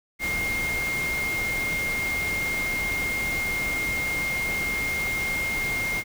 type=tone in noise; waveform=sine; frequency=2127 Hz; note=C7; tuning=28 cents sharp; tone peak=-25 dBFS; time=0.19-6.04 s; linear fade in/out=50 ms; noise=pink; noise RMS=-33 dBFS; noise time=0.19-6.04 s; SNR=+5 dB; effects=none